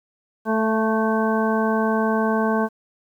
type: harmonic tone with a mistuned harmonic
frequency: 220 Hz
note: A3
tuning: in tune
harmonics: 1 / 2 / 3 / 4 / 5 / 7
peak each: -21 / -24 / -26 / -27 / -28 / -29 dBFS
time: 0.45-2.69 s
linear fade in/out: 50 ms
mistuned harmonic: 3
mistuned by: +17 cents
effects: 9-bit